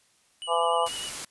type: tone with vibrato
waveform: square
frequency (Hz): 2922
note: F#7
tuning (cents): -22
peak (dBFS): -35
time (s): 0.42-1.09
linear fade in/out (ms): 0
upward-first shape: triangle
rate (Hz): 10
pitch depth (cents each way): 38
type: harmonic tone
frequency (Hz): 168.4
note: E3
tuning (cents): +37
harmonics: 3 / 4 / 5 / 6 / 7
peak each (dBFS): -28 / -28 / -28 / -28 / -28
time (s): 0.47-0.89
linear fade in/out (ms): 50
type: noise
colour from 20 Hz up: white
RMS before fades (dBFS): -35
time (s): 0.86-1.25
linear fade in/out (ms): 5
effects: white hiss -64 dBFS RMS until 1.3 s + resampled to 24000 Hz